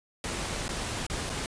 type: noise with dropouts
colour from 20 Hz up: pink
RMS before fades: -33 dBFS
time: 0.24-1.46 s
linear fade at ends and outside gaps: 1 ms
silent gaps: 0.681-0.691 / 1.066-1.099 / 1.295-1.299 s
effects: resampled to 22050 Hz